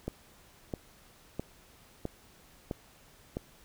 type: click train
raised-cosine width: 2 ms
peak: -20 dBFS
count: 6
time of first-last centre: 0.08-3.369 s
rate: 1.52 Hz
effects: pink hiss -59 dBFS RMS until 3.64 s